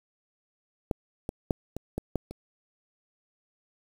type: clicks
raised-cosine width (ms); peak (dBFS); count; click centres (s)
2; -13 / -18 / -11 / -21 / -17 / -13 / -26; 7; 0.912 / 1.291 / 1.508 / 1.766 / 1.98 / 2.157 / 2.31
effects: 7-bit